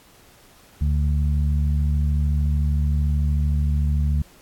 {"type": "harmonic tone", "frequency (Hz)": 73.42, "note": "D2", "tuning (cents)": 0, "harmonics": [1, 2, 3], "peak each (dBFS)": [-18, -25, -33], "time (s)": [0.81, 4.22], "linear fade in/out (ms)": 5, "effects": ["pink hiss -52 dBFS RMS until 4.41 s", "AAC 64 kbps"]}